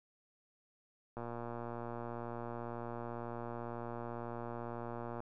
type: click train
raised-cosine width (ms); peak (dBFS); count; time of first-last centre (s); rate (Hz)
1; -29; 477; 1.17-5.204; 118
effects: none